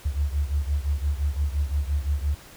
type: beating tone pair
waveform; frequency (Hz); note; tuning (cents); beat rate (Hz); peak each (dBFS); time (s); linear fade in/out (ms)
sine; 70.1 / 75.9; C#2 / D#2; +20 / -42; 5.8; -24 / -27; 0.05-2.35; 10
effects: pink hiss -47 dBFS RMS until 2.56 s